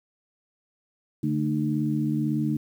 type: tone cluster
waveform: sine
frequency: 145.7 / 221.9 / 303.7 Hz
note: D3 / A3 / D#4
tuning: -13 / +15 / -42 cents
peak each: -27 dBFS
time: 1.23-2.57 s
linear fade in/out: 5 ms
effects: 9-bit